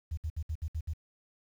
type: tone bursts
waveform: sine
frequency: 78.8 Hz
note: D#2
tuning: 23 cents sharp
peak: -31 dBFS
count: 7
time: 0.11-0.937 s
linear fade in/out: 10 ms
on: 65 ms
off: 62 ms
effects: 10-bit